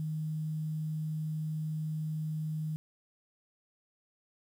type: tone with quantisation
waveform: sine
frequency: 155.56 Hz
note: D#3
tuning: in tune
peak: -32 dBFS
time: 0-2.76 s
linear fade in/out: 0 ms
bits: 10
effects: none